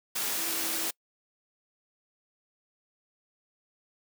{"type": "tone in noise", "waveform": "sine", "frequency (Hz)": 329.6, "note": "E4", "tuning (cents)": 0, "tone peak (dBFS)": -42, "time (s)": [0.37, 0.89], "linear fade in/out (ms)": 10, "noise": "white", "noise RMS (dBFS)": -31, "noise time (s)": [0.15, 0.91], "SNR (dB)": -14, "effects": ["noise-tail reverb RT60 0.1 s tail -26 dB re dry", "high-pass 200 Hz 12 dB/octave"]}